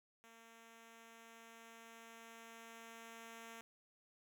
5% pulse tone with level ramp, 228.4 Hz, A#3, 35 cents flat, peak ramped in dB -49 to -40 dBFS, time 0.24-3.61 s, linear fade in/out 0 ms, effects none

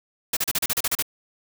white noise bursts, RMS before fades -23 dBFS, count 10, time 0.33-1.025 s, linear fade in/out 5 ms, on 38 ms, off 35 ms, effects none

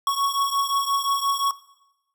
square beating tone pair, 1108.7 / 1114.4 Hz, C#6 / C#6, 0 / +9 cents, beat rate 5.7 Hz, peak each -23 / -26 dBFS, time 0.07-1.51 s, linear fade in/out 2 ms, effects noise-tail reverb RT60 0.9 s tail -18 dB re dry

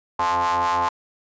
45% pulse ring-modulated tone, 87.31 Hz, F2, in tune, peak -16 dBFS, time 0.19-0.89 s, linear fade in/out 5 ms, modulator 958 Hz, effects resampled to 16000 Hz

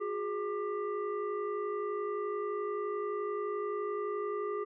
sine tone with frequency modulation, 415.3 Hz, G#4, in tune, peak -32 dBFS, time 0-4.65 s, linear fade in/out 20 ms, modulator 779 Hz, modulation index 0.93, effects none

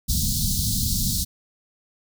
pink band-stop noise, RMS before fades -23 dBFS, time 0.08-1.25 s, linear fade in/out 20 ms, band 230 to 3900 Hz, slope 48 dB/octave, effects none

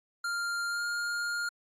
square tone with pitch glide, 1396.9 to 1413.1 Hz, F6 to F6, 0 to +20 cents, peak -31 dBFS, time 0.24-1.49 s, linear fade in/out 5 ms, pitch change +20 cents, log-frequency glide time 0.69-0.83 s, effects low-pass 10000 Hz 12 dB/octave + AAC 48 kbps

